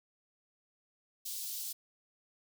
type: high-pass noise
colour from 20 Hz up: white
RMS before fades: -40 dBFS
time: 1.25-1.73 s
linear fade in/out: 10 ms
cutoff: 3600 Hz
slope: 24 dB/octave
effects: none